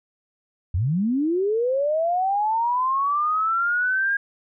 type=linear sweep; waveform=sine; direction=up; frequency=76.5 to 1631 Hz; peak=-19 dBFS; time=0.74-4.17 s; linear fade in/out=5 ms; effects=none